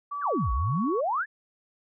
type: tone with pitch glide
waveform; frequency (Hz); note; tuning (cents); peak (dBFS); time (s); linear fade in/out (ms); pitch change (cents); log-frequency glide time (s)
sine; 1150 to 1118.6; D6 to C#6; -37 to +15; -30; 0.11-1.01; 10; -48; 0.21-0.58
type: exponential two-way sweep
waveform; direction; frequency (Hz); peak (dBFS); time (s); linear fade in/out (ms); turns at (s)
sine; down then up; 1813 to 53 to 1813; -24; 0.21-1.26; 50; 0.52
effects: none